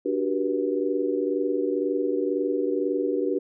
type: chord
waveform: sine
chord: G major seventh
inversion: second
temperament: equal with one note detuned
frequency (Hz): 293.7 / 370 / 392 / 482.9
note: D4 / F#4 / G4 / B4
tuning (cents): 0 / 0 / 0 / -39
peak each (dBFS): -28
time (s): 0.05-3.39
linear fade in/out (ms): 10
effects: none